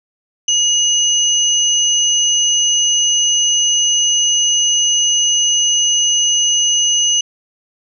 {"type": "tone pair together", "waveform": "sine", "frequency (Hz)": [2892, 6128], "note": ["F#7", "G8"], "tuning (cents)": [-40, -40], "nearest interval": "octave + minor second", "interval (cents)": 1300, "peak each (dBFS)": -14, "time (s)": [0.48, 7.21], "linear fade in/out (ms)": 5, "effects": []}